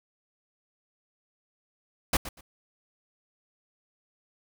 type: noise with echo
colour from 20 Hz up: pink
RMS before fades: -23 dBFS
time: 2.13-2.17 s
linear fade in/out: 5 ms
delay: 120 ms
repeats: 2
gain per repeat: -14 dB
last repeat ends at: 2.41 s
effects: none